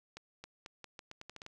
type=accelerating click train; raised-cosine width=0.2 ms; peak=-29 dBFS; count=11; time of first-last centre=0.17-1.464 s; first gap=270 ms; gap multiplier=0.82; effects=none